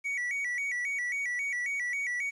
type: tone with vibrato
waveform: triangle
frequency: 2093 Hz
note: C7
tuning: in tune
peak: -28 dBFS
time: 0.04-2.31 s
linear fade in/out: 20 ms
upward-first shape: square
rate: 3.7 Hz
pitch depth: 120 cents each way
effects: resampled to 24000 Hz + 10-bit